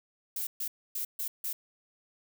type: noise bursts at uneven times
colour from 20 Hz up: violet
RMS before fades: -34 dBFS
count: 5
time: 0.36-0.47 / 0.6-0.68 / 0.95-1.05 / 1.19-1.28 / 1.44-1.53 s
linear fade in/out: 5 ms
effects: none